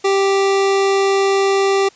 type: tone pair together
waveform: square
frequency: 392 / 784 Hz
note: G4 / G5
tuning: 0 / 0 cents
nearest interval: octave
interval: 1200 cents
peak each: -14 / -22 dBFS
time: 0.04-1.89 s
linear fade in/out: 10 ms
effects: white hiss -48 dBFS RMS until 1.95 s + resampled to 16000 Hz